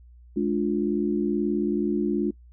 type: chord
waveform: sine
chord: D diminished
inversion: second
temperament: just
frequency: 211.4 / 293.7 / 352.4 Hz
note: Ab3 / D4 / F4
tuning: +31 / 0 / +16 cents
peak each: -26 dBFS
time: 0.36-2.31 s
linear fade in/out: 10 ms
effects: noise-tail reverb RT60 0.1 s tail -22 dB re dry + added 60 Hz sine -47 dBFS peak until 2.52 s